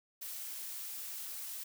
blue noise, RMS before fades -43 dBFS, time 0.21-1.64 s, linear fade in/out 10 ms, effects none

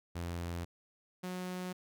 sawtooth tone pair in turn, 86 / 182.23 Hz, F2 / F#3, -26 / -26 cents, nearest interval octave + minor second, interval 1300 cents, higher second, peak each -33 / -34 dBFS, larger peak first, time 0.15-0.65 / 1.23-1.73 s, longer neither, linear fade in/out 10 ms, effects none

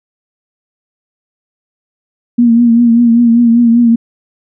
sine tone with vibrato, 234.9 Hz, A#3, 13 cents sharp, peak -4 dBFS, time 2.38-3.96 s, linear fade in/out 10 ms, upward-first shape triangle, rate 5.1 Hz, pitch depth 54 cents each way, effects none

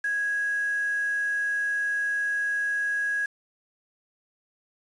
sine tone with quantisation, 1657 Hz, G#6, 4 cents flat, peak -24 dBFS, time 0.04-3.26 s, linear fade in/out 5 ms, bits 7, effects resampled to 22050 Hz

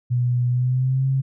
sine tone with pitch glide, 122.9 to 134.02 Hz, B2 to C3, -8 to +42 cents, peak -17 dBFS, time 0.1-1.22 s, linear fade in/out 20 ms, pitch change +150 cents, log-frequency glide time 0.49-1.07 s, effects none

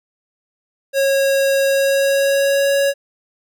square tone with pitch glide, 547 to 557.2 Hz, C#5 to C#5, -23 to +9 cents, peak -14 dBFS, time 0.93-2.94 s, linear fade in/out 50 ms, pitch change +32 cents, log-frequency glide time 1.67-2.74 s, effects none

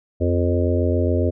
harmonic tone with a mistuned harmonic, 87.31 Hz, F2, in tune, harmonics 1 / 3 / 4 / 5 / 6 / 7, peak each -19 / -24 / -25 / -26 / -27 / -27 dBFS, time 0.2-1.31 s, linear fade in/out 20 ms, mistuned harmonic 3, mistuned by -30 cents, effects none

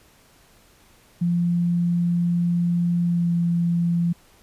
sine tone with pitch glide, 173.1 to 171.11 Hz, F3 to F3, -15 to -35 cents, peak -18 dBFS, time 1.21-4.13 s, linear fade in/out 10 ms, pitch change -20 cents, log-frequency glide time 3.03-3.33 s, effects pink hiss -55 dBFS RMS until 4.42 s + resampled to 32000 Hz

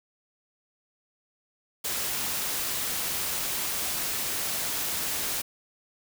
white noise, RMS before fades -30 dBFS, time 1.84-5.42 s, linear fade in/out 10 ms, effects none

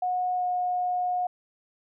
sine tone with pitch glide, 728 to 722.6 Hz, F#5 to F#5, -28 to -41 cents, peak -24 dBFS, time 0.02-1.27 s, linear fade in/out 5 ms, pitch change -13 cents, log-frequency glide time 0.36-0.44 s, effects none

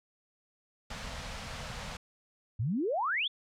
pink band-stop noise, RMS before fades -40 dBFS, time 0.9-1.97 s, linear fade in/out 5 ms, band 240 to 480 Hz, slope 48 dB/octave
sine exponential sweep, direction up, 98 to 3622 Hz, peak -28 dBFS, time 2.59-3.28 s, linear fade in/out 10 ms
effects low-pass 6000 Hz 12 dB/octave

